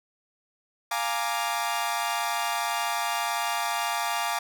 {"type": "chord", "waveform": "sawtooth", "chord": "Bb dominant seventh", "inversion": "second", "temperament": "equal", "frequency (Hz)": [698.5, 830.6, 932.3, 1174.7], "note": ["F5", "Ab5", "Bb5", "D6"], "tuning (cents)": [0, 0, 0, 0], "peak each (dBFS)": -28, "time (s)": [0.91, 4.39], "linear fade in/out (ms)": 5, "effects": []}